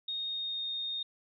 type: tone with pitch glide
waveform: sine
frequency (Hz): 3712 to 3688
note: A#7 to A#7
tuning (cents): -8 to -19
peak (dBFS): -33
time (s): 0.08-1.03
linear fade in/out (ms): 5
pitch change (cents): -11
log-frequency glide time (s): 0.25-0.65
effects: none